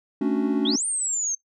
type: chord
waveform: triangle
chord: D major seventh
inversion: second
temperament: equal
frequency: 220 / 277.2 / 293.7 / 370 Hz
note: A3 / C#4 / D4 / F#4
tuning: 0 / 0 / 0 / 0 cents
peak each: -24 / -22 / -24 / -26 dBFS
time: 0.21-0.76 s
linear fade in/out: 5 ms
type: exponential two-way sweep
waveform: sine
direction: up then down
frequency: 3136 to 9040 to 6280 Hz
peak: -23 dBFS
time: 0.65-1.35 s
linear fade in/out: 5 ms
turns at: 0.85 s
effects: noise-tail reverb RT60 0.1 s tail -20 dB re dry